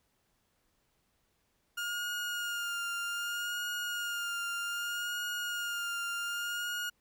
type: tone with vibrato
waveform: 30% pulse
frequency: 1417 Hz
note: F6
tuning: 25 cents sharp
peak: -31 dBFS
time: 1.77-6.9 s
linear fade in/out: 10 ms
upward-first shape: sine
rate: 0.64 Hz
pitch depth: 25 cents each way
effects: pink hiss -75 dBFS RMS until 7 s